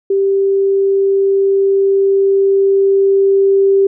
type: tone with level ramp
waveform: sine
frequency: 392 Hz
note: G4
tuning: in tune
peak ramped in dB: -10 to -7 dBFS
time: 0.1-3.87 s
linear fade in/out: 5 ms
effects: none